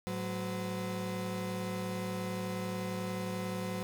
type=tone cluster; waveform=35% pulse; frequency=108.4 / 185.5 / 511 Hz; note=A2 / F#3 / C5; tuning=-25 / +5 / -41 cents; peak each=-40 / -35 / -39 dBFS; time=0.07-3.83 s; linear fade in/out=0 ms; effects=none